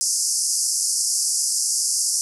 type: band-pass noise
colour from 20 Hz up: pink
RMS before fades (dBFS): -22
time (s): 0.01-2.21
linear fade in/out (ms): 0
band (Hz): 4900 to 11000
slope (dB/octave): 96
effects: none